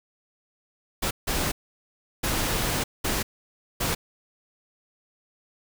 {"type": "noise bursts at uneven times", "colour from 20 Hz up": "pink", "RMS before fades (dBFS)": -26, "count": 5, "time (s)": [[1.02, 1.11], [1.27, 1.52], [2.23, 2.84], [3.04, 3.23], [3.8, 3.95]], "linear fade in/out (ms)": 10, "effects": []}